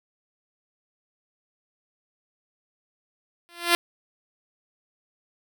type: tone with exponential growth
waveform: 5% pulse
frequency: 344.4 Hz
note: F4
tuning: 24 cents flat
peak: -3 dBFS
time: 3.49-3.75 s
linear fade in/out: 0 ms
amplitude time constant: 55 ms
effects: none